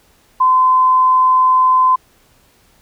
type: tone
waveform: sine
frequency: 1026 Hz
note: C6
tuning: 34 cents flat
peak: -8 dBFS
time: 0.4-1.96 s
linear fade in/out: 10 ms
effects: pink hiss -53 dBFS RMS until 2.81 s